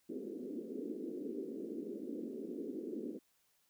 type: band-pass noise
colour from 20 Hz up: pink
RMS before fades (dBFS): -43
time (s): 0.09-3.19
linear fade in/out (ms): 10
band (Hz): 230 to 440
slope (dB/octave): 48
effects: white hiss -75 dBFS RMS until 3.69 s